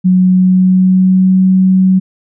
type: tone with pitch glide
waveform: sine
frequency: 183.9 to 187.55 Hz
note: F#3 to F#3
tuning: -10 to +24 cents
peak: -5 dBFS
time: 0.04-2 s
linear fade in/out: 20 ms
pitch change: +34 cents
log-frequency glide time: 0.15-1.42 s
effects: none